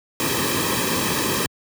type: noise with comb filter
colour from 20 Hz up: pink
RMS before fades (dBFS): -22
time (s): 0.2-1.46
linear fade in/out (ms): 0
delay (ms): 1.4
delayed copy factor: -0.7
effects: high-pass 100 Hz 12 dB/octave